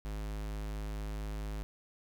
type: tone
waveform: square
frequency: 52.2 Hz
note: G#1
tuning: 10 cents sharp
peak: -37 dBFS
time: 0.05-1.63 s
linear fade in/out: 0 ms
effects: none